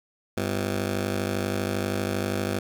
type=ring-modulated tone; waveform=15% pulse; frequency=147.6 Hz; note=D3; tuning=9 cents sharp; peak=-16 dBFS; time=0.37-2.59 s; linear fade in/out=5 ms; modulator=47.5 Hz; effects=none